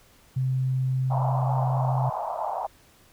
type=tone; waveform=sine; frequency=130.2 Hz; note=C3; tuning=8 cents flat; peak=-22 dBFS; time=0.36-2.1 s; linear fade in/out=10 ms
type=band-pass noise; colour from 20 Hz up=white; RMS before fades=-30 dBFS; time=1.1-2.67 s; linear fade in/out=10 ms; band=620 to 970 Hz; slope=48 dB/octave
effects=pink hiss -57 dBFS RMS until 3.12 s